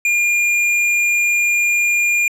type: tone with tanh clipping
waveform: triangle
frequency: 2411 Hz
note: D7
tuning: 45 cents sharp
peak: -15 dBFS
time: 0.05-2.28 s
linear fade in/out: 2 ms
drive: 17 dB
effects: low-pass 12000 Hz 12 dB/octave